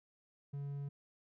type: tone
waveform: triangle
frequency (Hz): 141.4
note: C#3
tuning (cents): +35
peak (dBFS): -37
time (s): 0.53-0.89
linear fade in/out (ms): 10
effects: none